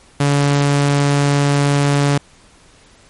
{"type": "tone", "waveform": "sawtooth", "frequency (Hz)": 142.6, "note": "C#3", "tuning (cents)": 49, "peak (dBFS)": -8, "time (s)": [0.2, 2.18], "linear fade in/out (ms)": 5, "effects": ["pink hiss -48 dBFS RMS until 3.09 s", "MP3 48 kbps"]}